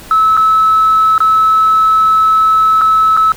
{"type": "tone with dropouts", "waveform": "sine", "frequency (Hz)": 1300, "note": "E6", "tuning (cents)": -24, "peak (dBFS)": -5, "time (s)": [0.11, 3.32], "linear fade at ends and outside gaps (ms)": 1, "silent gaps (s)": [[0.368, 0.374], [1.18, 1.204], [2.812, 2.816], [3.167, 3.173]], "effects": ["tanh soft clip ceiling -2 dBFS", "pink hiss -34 dBFS RMS until 3.36 s"]}